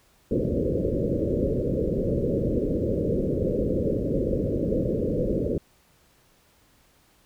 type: low-pass noise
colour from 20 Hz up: white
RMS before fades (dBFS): -25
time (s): 0.31-5.58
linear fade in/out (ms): 2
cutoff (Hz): 560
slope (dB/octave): 96
effects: pink hiss -61 dBFS RMS until 7.25 s

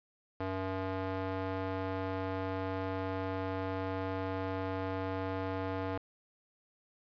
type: tone with band-pass filter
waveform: square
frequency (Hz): 94.8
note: F#2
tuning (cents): +43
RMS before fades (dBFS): -36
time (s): 0.4-5.98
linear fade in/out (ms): 5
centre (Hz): 690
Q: 0.75
effects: resampled to 11025 Hz + 10-bit

